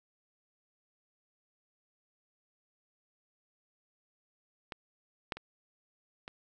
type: clicks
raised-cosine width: 0.3 ms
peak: -23 / -17 / -28 / -26 dBFS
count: 4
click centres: 4.722 / 5.322 / 5.37 / 6.279 s
effects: none